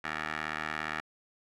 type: tone with band-pass filter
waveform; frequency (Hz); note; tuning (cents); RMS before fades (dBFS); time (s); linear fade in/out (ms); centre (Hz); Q
15% pulse; 77.3; D#2; -11; -36; 0.04-1.01; 5; 1700; 2.1
effects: none